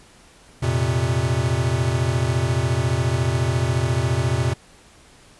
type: chord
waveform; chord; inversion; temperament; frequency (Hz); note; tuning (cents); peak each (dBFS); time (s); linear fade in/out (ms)
square; F suspended fourth; none; equal; 87.31 / 116.54 / 130.81; F2 / Bb2 / C3; 0 / 0 / 0; -26 / -23 / -23; 0.62-4.54; 10
effects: pink hiss -50 dBFS RMS until 5.39 s + resampled to 24000 Hz